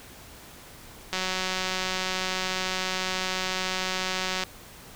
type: click train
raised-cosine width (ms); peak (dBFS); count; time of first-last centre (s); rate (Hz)
0.2; -11; 616; 1.13-4.436; 186
effects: pink hiss -47 dBFS RMS until 4.95 s